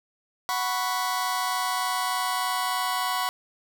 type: chord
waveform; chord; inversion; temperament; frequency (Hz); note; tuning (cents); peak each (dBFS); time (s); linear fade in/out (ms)
sawtooth; F# suspended fourth; none; just; 740 / 986.7 / 1110; F#5 / B5 / C#6; 0 / -2 / +2; -26 / -25 / -25; 0.49-3.29; 0
effects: none